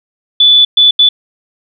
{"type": "tone bursts at uneven times", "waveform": "sine", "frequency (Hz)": 3472, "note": "A7", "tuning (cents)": -24, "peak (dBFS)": -3, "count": 3, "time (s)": [[0.4, 0.65], [0.77, 0.91], [0.99, 1.09]], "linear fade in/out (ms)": 5, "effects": []}